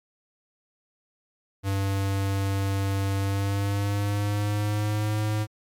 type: tone with pitch glide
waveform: square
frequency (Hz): 98 to 106.87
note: G2 to A2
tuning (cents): 0 to -50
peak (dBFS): -24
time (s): 1.63-5.47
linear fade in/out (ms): 50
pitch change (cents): +150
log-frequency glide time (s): 3.17-5.19
effects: MP3 96 kbps